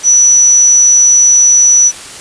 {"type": "tone", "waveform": "sine", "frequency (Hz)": 5920, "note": "F#8", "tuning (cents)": 0, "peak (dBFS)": -3, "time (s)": [0.03, 1.92], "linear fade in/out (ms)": 50, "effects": ["white hiss -28 dBFS RMS until 2.2 s", "resampled to 22050 Hz"]}